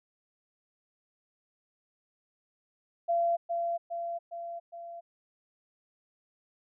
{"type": "tone with echo", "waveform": "sine", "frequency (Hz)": 683, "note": "F5", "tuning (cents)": -39, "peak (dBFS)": -24, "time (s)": [3.08, 3.37], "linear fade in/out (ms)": 20, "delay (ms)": 410, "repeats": 4, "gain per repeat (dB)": -4, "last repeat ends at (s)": 5.01, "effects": []}